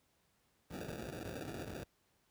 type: noise with sample-and-hold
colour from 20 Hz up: violet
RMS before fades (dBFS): -44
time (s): 0.7-1.84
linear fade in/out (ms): 10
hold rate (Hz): 1050
effects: pink hiss -75 dBFS RMS until 2.3 s + high-pass 60 Hz 12 dB/octave